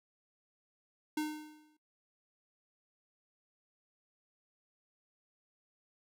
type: tone with exponential decay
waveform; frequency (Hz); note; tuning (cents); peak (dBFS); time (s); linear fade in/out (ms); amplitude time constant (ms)
square; 305.1; D#4; -34; -31; 1.17-1.77; 5; 130
effects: noise-tail reverb RT60 0.2 s tail -23 dB re dry